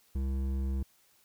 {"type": "tone with hard clipping", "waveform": "sine", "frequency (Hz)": 66.8, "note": "C2", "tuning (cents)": 36, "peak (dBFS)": -31, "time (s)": [0.15, 0.83], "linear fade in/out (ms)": 5, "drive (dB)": 10, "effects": ["white hiss -66 dBFS RMS until 1.24 s"]}